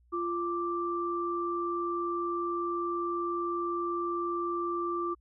sine tone pair together, 346.2 / 1174.7 Hz, F4 / D6, -15 / 0 cents, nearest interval octave + major sixth, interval 2115 cents, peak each -32 / -32 dBFS, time 0.12-5.15 s, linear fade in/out 20 ms, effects added 60 Hz sine -61 dBFS peak until 5.2 s

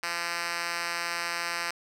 5% pulse tone with band-pass filter, 171.3 Hz, F3, 33 cents flat, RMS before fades -32 dBFS, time 0.03-1.71 s, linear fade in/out 5 ms, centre 3500 Hz, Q 0.65, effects none

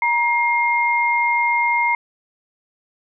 sine tone pair together, 946 / 2124 Hz, A#5 / C7, +25 / +25 cents, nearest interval octave + major second, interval 1400 cents, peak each -18 / -18 dBFS, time 0.02-1.95 s, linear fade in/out 2 ms, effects none

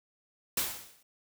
white noise with exponential decay, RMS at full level -27 dBFS, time 0.57-1.03 s, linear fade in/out 5 ms, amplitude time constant 100 ms, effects none

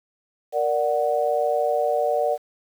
sine chord, Bb augmented, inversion none, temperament equal, 466.2 / 587.3 / 740 Hz, Bb4 / D5 / F#5, 0 / 0 / 0 cents, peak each -25 / -22 / -24 dBFS, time 0.52-2.38 s, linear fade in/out 50 ms, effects 8-bit

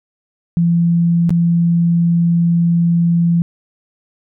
sine tone with dropouts, 170 Hz, F3, 46 cents flat, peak -10 dBFS, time 0.57-3.42 s, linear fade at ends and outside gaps 0 ms, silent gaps 1.294-1.305 s, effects none

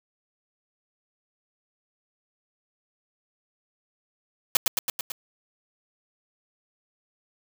white noise with echo, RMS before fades -18 dBFS, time 4.55-4.57 s, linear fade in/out 2 ms, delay 110 ms, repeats 5, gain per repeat -3 dB, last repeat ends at 5.12 s, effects none

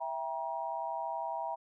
sine chord, E diminished, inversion none, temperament just, 659.3 / 791.1 / 949.3 Hz, E5 / G5 / Bb5, 0 / +16 / +31 cents, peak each -39 / -39 / -37 dBFS, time 0-1.56 s, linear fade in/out 20 ms, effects none

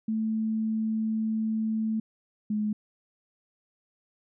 sine tone pair in turn, 220 / 211.7 Hz, A3 / G#3, 0 / +33 cents, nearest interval minor second, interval 67 cents, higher first, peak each -25 dBFS, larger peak neither, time 0.08-2 / 2.5-2.73 s, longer first, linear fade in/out 5 ms, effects none

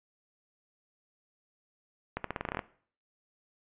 accelerating click train, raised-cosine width 0.5 ms, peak -17 dBFS, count 11, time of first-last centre 2.17-2.592 s, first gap 73 ms, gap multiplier 0.87, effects noise-tail reverb RT60 0.5 s tail -18 dB re dry + resampled to 8000 Hz

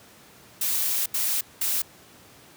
blue noise bursts at uneven times, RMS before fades -25 dBFS, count 3, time 0.61-1.06 / 1.14-1.41 / 1.61-1.82 s, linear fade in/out 5 ms, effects pink hiss -51 dBFS RMS until 2.56 s + high-pass 100 Hz 12 dB/octave

